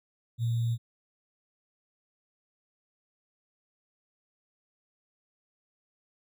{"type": "tone with sample-and-hold", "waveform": "sine", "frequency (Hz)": 116.3, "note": "A#2", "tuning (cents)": -4, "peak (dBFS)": -25, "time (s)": [0.38, 0.78], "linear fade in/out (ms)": 50, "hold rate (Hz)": 3675, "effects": []}